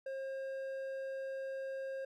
sine tone with hard clipping, 536 Hz, C5, 42 cents sharp, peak -40 dBFS, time 0.06-2.05 s, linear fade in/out 5 ms, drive 6 dB, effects none

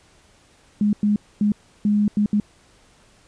sine tone bursts at uneven times, 207.7 Hz, G#3, in tune, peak -15 dBFS, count 6, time 0.81-0.93 / 1.03-1.16 / 1.41-1.52 / 1.85-2.08 / 2.17-2.26 / 2.33-2.4 s, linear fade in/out 2 ms, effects pink hiss -55 dBFS RMS until 3.27 s + resampled to 22050 Hz

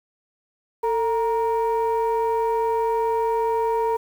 sine tone pair together, 448.8 / 938.4 Hz, A4 / A#5, +34 / +11 cents, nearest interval octave + minor second, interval 1277 cents, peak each -20 / -21 dBFS, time 0.83-3.97 s, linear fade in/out 10 ms, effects tanh soft clip ceiling -15 dBFS + 8-bit

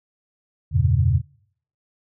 sine chord, E diminished seventh, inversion none, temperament equal with one note detuned, 82.41 / 95.98 / 116.54 / 138.59 Hz, E2 / G2 / Bb2 / Db3, 0 / -36 / 0 / 0 cents, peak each -21 dBFS, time 0.71-1.22 s, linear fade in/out 50 ms, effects noise-tail reverb RT60 0.6 s tail -23 dB re dry

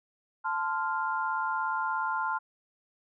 sine chord, F major, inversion first, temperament equal with one note detuned, 880 / 1036.9 / 1396.9 Hz, A5 / C6 / F6, 0 / -16 / 0 cents, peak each -32 dBFS, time 0.44-2.39 s, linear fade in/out 20 ms, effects none

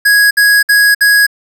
square tone bursts, 1661.2 Hz, G#6, in tune, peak -6 dBFS, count 4, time 0.05-1.267 s, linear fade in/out 10 ms, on 260 ms, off 59 ms, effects none

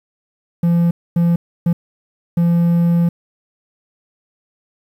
triangle tone bursts at uneven times, 170.8 Hz, F3, 38 cents flat, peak -9 dBFS, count 4, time 0.63-0.91 / 1.16-1.36 / 1.66-1.73 / 2.37-3.09 s, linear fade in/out 5 ms, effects 8-bit

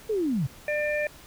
sine linear sweep, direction down, 455.6 to 116.4 Hz, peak -23 dBFS, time 0.09-0.47 s, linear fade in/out 10 ms
harmonic tone, 597 Hz, D5, 28 cents sharp, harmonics 1 / 3 / 4, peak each -26 / -31 / -32 dBFS, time 0.68-1.07 s, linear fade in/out 2 ms
effects pink hiss -49 dBFS RMS until 1.26 s

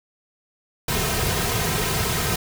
pink noise with comb filter, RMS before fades -23 dBFS, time 0.88-2.36 s, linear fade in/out 5 ms, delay 3.5 ms, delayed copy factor -0.65, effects none

